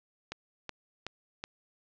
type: click train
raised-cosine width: 0.2 ms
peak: -19 dBFS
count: 4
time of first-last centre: 0.32-1.439 s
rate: 2.68 Hz
effects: low-pass 5000 Hz 12 dB/octave